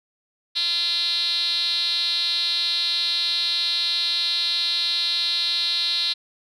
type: tone with band-pass filter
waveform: 5% pulse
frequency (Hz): 343.1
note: F4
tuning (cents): -31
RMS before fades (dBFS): -23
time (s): 0.55-6.14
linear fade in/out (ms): 20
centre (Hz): 4000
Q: 9.5
effects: none